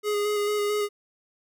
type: tone with vibrato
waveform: square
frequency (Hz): 415.3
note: G#4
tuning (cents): 0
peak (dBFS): -24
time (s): 0.03-0.89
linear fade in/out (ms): 50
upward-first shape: square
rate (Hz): 4.5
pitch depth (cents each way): 15
effects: none